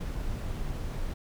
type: noise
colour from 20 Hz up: brown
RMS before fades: -33 dBFS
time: 0-1.14 s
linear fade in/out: 10 ms
effects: none